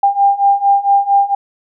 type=beating tone pair; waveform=sine; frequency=796 / 800.4 Hz; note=G5 / G5; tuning=+26 / +36 cents; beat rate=4.4 Hz; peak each=-13 / -11 dBFS; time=0.03-1.35 s; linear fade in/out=5 ms; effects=none